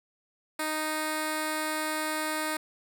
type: tone with notch filter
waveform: 5% pulse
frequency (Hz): 310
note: D#4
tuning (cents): -6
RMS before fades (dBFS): -31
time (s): 0.59-2.57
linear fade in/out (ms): 5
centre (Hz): 3000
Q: 1.5
effects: none